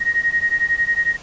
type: beating tone pair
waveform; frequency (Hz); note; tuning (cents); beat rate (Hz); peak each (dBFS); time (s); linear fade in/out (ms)
sine; 1871 / 1882; A#6 / A#6; +6 / +16; 11; -19; 0-1.17; 20
effects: pink hiss -40 dBFS RMS until 1.22 s + resampled to 16000 Hz